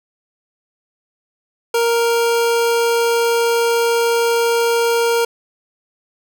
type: tone pair together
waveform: square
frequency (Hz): 466.6 / 932.3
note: A#4 / A#5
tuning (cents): +2 / 0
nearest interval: octave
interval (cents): 1198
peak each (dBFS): -15 / -22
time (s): 1.74-5.25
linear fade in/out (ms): 5
effects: none